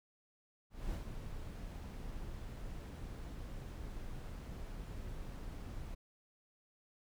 brown noise with ADSR envelope, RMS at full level -39 dBFS, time 0.7-5.95 s, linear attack 220 ms, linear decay 110 ms, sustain -6 dB, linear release 11 ms, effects none

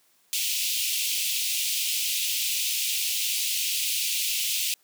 pink high-pass noise, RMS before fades -27 dBFS, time 0.33-4.74 s, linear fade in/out 0 ms, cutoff 2500 Hz, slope 48 dB/octave, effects white hiss -64 dBFS RMS until 4.83 s + high-pass 150 Hz 12 dB/octave

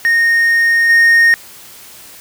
triangle tone with level steps, 1850 Hz, A#6, 14 cents flat, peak -7 / -4 dBFS, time 0.05-1.34 s, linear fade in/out 0 ms, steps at 0.89 s, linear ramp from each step 10 ms, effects white hiss -37 dBFS RMS until 2.2 s

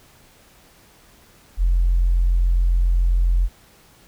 sine tone, 43.65 Hz, F1, in tune, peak -13 dBFS, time 1.57-3.49 s, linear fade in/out 50 ms, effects tanh soft clip ceiling -10 dBFS + pink hiss -52 dBFS RMS until 4.07 s

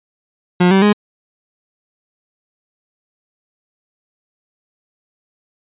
30% pulse tone with pitch steps, 178.7 / 192.64 / 207.7 Hz, F3 / G3 / G#3, +40 / -30 / 0 cents, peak -6 dBFS, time 0.6-0.93 s, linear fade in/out 10 ms, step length 110 ms, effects resampled to 8000 Hz

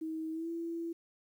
sine tone with pitch glide, 318.7 to 334.5 Hz, D#4 to E4, +42 to +25 cents, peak -35 dBFS, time 0.01-0.93 s, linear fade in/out 10 ms, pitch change +83 cents, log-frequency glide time 0.32-0.49 s, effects 11-bit

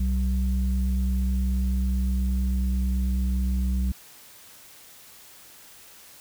sine tone pair together, 63.6 / 190.9 Hz, C2 / G3, -48 / -46 cents, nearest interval octave + perfect fifth, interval 1902 cents, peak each -21 / -28 dBFS, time 0-3.92 s, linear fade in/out 5 ms, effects tanh soft clip ceiling -16 dBFS + white hiss -49 dBFS RMS until 6.2 s

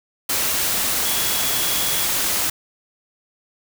sine tone in noise, 3356 Hz, G#7, 17 cents sharp, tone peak -29 dBFS, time 1.05-2.06 s, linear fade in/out 5 ms, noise white, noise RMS -21 dBFS, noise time 0.29-2.5 s, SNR -11 dB, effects none

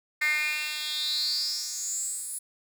10% pulse tone with high-pass filter sweep, 302.4 Hz, D#4, 49 cents flat, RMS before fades -30 dBFS, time 0.21-2.39 s, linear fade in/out 10 ms, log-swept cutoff 2000 to 10000 Hz, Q 8.4, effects none

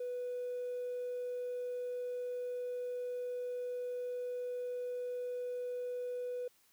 sine tone with hard clipping, 493.9 Hz, B4, in tune, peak -37 dBFS, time 0-6.48 s, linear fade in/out 5 ms, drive 1 dB, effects white hiss -69 dBFS RMS until 6.72 s

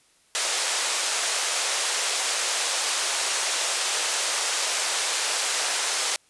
white band-pass noise, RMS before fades -26 dBFS, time 0.35-6.16 s, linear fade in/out 0 ms, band 450 to 8900 Hz, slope 24 dB/octave, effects white hiss -61 dBFS RMS until 6.29 s + resampled to 24000 Hz

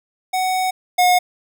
square tone pair in turn, 745 / 722.5 Hz, F#5 / F#5, +12 / -41 cents, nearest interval minor second, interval 53 cents, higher first, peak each -18 / -12 dBFS, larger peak second, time 0.33-0.71 / 0.98-1.19 s, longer first, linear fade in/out 10 ms, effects none

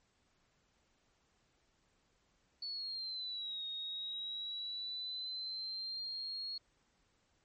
sine exponential two-way sweep, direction down then up, 4459 to 3729 to 4321 Hz, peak -39 dBFS, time 2.62-6.58 s, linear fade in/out 5 ms, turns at 3.66 s, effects pink hiss -75 dBFS RMS until 7.44 s + MP3 32 kbps

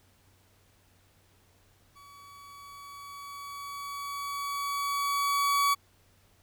40% pulse tone with level ramp, 1134 Hz, C#6, 39 cents sharp, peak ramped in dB -50 to -21 dBFS, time 1.95-5.75 s, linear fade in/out 20 ms, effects added 94 Hz sine -65 dBFS peak until 6.42 s + pink hiss -65 dBFS RMS until 6.42 s

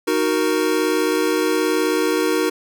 square chord, D# minor, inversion none, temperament equal, 311.1 / 370 / 466.2 Hz, D#4 / F#4 / A#4, 0 / 0 / 0 cents, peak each -22 dBFS, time 0.07-2.5 s, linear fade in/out 10 ms, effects none

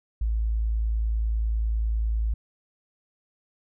sine tone, 55 Hz, A1, in tune, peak -22 dBFS, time 0.21-2.34 s, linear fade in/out 5 ms, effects none

